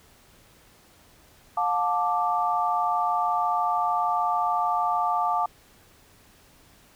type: chord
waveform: sine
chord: D minor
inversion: first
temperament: equal with one note detuned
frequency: 713.5 / 880 / 1174.7 Hz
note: F5 / A5 / D6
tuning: +37 / 0 / 0 cents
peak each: -26 dBFS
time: 1.57-5.46 s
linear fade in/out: 5 ms
effects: pink hiss -56 dBFS RMS until 6.95 s